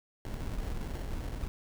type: noise with sample-and-hold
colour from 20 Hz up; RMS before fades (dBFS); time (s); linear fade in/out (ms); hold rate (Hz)
brown; -36; 0.25-1.48; 0; 1225
effects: none